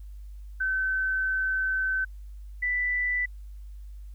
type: tone pair in turn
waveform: sine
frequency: 1531 / 1980.9 Hz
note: G6 / B6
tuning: -41 / +5 cents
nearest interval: major third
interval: 446 cents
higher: second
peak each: -24 dBFS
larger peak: neither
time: 0.6-2.05 / 2.62-3.26 s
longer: first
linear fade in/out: 10 ms
effects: added 50 Hz sine -39 dBFS peak until 4.14 s + white hiss -69 dBFS RMS until 4.14 s